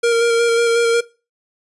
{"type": "tone with vibrato", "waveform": "square", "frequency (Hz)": 466.2, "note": "A#4", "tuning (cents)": 0, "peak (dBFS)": -13, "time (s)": [0.03, 1.01], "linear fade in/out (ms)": 10, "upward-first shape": "square", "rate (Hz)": 5.5, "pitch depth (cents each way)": 14, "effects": ["noise-tail reverb RT60 0.3 s tail -20 dB re dry", "resampled to 24000 Hz"]}